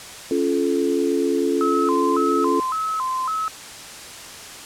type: chord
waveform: sine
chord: Db augmented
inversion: none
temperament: just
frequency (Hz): 277.2 / 346.5 / 433.1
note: Db4 / F4 / A4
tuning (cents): 0 / -14 / -27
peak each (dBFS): -22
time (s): 0.31-2.6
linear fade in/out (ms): 2
type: tone with vibrato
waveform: sine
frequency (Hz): 1156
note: D6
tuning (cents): -28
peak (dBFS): -21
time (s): 1.61-3.48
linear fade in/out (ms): 0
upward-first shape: square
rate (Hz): 1.8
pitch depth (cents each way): 190
effects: white hiss -37 dBFS RMS until 4.65 s + low-pass 9000 Hz 12 dB/octave